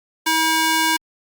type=tone with high-pass filter; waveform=square; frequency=320.7 Hz; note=E4; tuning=48 cents flat; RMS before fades=-18 dBFS; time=0.26-0.97 s; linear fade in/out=10 ms; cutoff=880 Hz; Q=0.71; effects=Opus 48 kbps